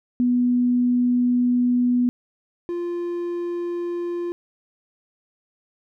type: tone pair in turn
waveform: sine / triangle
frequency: 245.8 / 347.6 Hz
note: B3 / F4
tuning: -8 / -8 cents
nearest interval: tritone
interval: 600 cents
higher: second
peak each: -16 / -22 dBFS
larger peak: first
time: 0.2-2.09 / 2.69-4.32 s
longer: first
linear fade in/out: 0 ms
effects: none